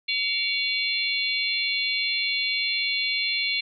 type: harmonic tone with a mistuned harmonic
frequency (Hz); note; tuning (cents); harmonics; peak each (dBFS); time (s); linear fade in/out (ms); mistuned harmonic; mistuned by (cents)
692; F5; -16; 3 / 4 / 5 / 6; -27 / -30 / -30 / -28; 0.08-3.61; 10; 3; +140
effects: none